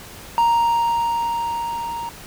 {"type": "tone with level ramp", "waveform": "triangle", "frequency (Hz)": 933, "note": "A#5", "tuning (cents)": 1, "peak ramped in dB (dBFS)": [-11, -24], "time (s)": [0.38, 2.09], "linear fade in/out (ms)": 0, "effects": ["pink hiss -39 dBFS RMS until 2.26 s"]}